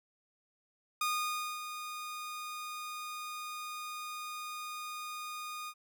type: tone with ADSR envelope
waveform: sawtooth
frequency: 1228 Hz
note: D#6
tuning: 23 cents flat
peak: -26 dBFS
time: 1.01-5.74 s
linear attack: 4 ms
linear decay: 580 ms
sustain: -10 dB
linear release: 57 ms
effects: none